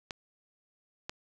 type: clicks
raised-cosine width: 0.2 ms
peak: -19 / -19 dBFS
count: 2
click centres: 0.108 / 1.095 s
effects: none